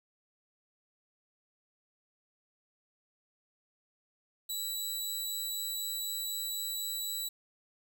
15% pulse tone, 3938 Hz, B7, 6 cents flat, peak -27 dBFS, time 4.49-7.29 s, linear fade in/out 10 ms, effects none

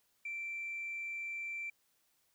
sine tone, 2345 Hz, D7, 3 cents flat, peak -37 dBFS, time 0.25-1.7 s, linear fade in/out 5 ms, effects tanh soft clip ceiling -34 dBFS + white hiss -75 dBFS RMS until 2.34 s

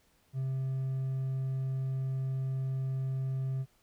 triangle tone with hard clipping, 132.6 Hz, C3, 23 cents sharp, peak -31 dBFS, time 0.33-3.66 s, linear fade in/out 50 ms, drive 5 dB, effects pink hiss -69 dBFS RMS until 3.82 s

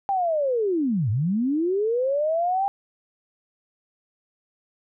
sine linear two-way sweep, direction down then up, 804 to 97.9 to 804 Hz, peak -20 dBFS, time 0.09-2.68 s, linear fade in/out 0 ms, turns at 1.1 s, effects none

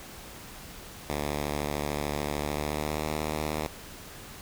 5% pulse tone with pitch glide, 73.42 to 76.63 Hz, D2 to D#2, 0 to -26 cents, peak -18 dBFS, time 1.1-3.67 s, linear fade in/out 0 ms, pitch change +74 cents, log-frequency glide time 2.41-3.05 s, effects pink hiss -45 dBFS RMS until 4.41 s

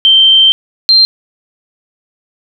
sine tone pair in turn, 3127 / 4161 Hz, G7 / C8, -5 / -10 cents, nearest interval perfect fourth, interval 495 cents, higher second, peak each -3 dBFS, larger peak neither, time 0.05-0.52 / 0.89-1.05 s, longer first, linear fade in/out 0 ms, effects none

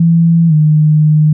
sine tone with pitch glide, 166.9 to 153.05 Hz, E3 to D#3, +22 to -28 cents, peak -5 dBFS, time 0-1.33 s, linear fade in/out 5 ms, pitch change -150 cents, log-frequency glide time 0.48-0.53 s, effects none

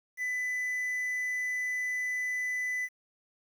triangle tone with quantisation, 1998 Hz, B6, 20 cents sharp, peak -28 dBFS, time 0.17-2.89 s, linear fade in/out 50 ms, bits 9, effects none

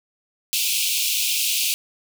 pink high-pass noise, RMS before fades -22 dBFS, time 0.53-1.74 s, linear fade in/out 0 ms, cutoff 2400 Hz, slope 96 dB/octave, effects none

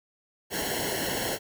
pink noise with comb filter, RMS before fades -30 dBFS, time 0.5-1.39 s, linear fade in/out 50 ms, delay 0.82 ms, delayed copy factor -0.9, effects none

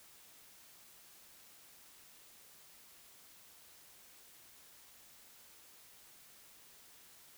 silence, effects white hiss -60 dBFS RMS until 7.37 s

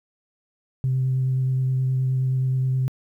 sine tone with vibrato, 130.3 Hz, C3, 7 cents flat, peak -18 dBFS, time 0.84-2.88 s, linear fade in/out 0 ms, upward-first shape sine, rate 9.5 Hz, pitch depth 12 cents each way, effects tanh soft clip ceiling -15 dBFS + 10-bit

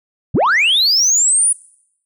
sine linear sweep, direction up, 63.6 to 9900 Hz, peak -8 dBFS, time 0.34-1.53 s, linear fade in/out 10 ms, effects noise-tail reverb RT60 0.8 s tail -26 dB re dry + tanh soft clip ceiling -9 dBFS

